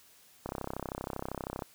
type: click train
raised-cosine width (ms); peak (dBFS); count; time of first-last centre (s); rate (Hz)
1; -21; 39; 0.46-1.622; 32.7
effects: white hiss -60 dBFS RMS until 1.74 s